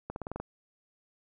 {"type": "accelerating click train", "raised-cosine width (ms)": 1, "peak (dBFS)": -22, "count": 7, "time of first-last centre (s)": [0.1, 0.4], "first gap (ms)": 61, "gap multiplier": 0.92, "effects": []}